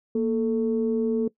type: tone pair together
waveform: sine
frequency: 233.1 / 440 Hz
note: A#3 / A4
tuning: 0 / 0 cents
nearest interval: major seventh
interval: 1100 cents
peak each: -23 / -23 dBFS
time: 0.15-1.28 s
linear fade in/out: 5 ms
effects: noise-tail reverb RT60 0.1 s tail -21 dB re dry + tanh soft clip ceiling -14 dBFS